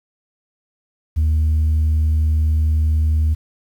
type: tone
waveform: sine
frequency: 77.78 Hz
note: D#2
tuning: in tune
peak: -11 dBFS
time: 1.16-3.35 s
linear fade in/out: 20 ms
effects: tanh soft clip ceiling -12 dBFS + 8-bit